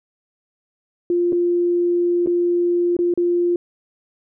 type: tone with dropouts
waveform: sine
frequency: 349.2 Hz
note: F4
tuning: in tune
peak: -15 dBFS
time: 1.1-3.56 s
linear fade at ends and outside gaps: 2 ms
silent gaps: 1.323-1.328 / 2.262-2.272 / 2.967-2.989 / 3.139-3.175 s
effects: none